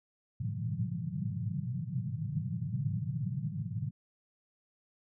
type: band-pass noise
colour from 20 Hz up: pink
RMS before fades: -35 dBFS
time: 0.4-3.91 s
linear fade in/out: 10 ms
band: 100 to 190 Hz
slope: 96 dB/octave
effects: none